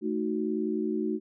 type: chord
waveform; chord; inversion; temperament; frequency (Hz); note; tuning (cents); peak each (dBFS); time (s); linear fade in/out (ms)
sine; D# diminished; second; equal; 220 / 311.1 / 370; A3 / D#4 / F#4; 0 / 0 / 0; -31; 0.01-1.2; 50
effects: none